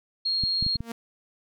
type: tone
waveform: sine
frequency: 4259 Hz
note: C8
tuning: 30 cents sharp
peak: -23 dBFS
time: 0.25-0.77 s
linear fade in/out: 10 ms
type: clicks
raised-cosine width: 5 ms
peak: -19 dBFS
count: 5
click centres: 0.437 / 0.626 / 0.665 / 0.757 / 0.806 s
type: tone with exponential growth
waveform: sawtooth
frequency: 231.2 Hz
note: A#3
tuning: 14 cents flat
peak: -25 dBFS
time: 0.77-0.92 s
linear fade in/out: 5 ms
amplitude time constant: 31 ms
effects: none